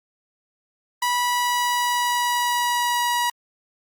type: tone with pitch glide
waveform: sawtooth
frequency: 978 to 963.4 Hz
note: B5 to B5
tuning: -17 to -43 cents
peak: -16 dBFS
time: 1.02-3.3 s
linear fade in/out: 5 ms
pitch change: -26 cents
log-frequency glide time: 1.17-3.16 s
effects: Opus 32 kbps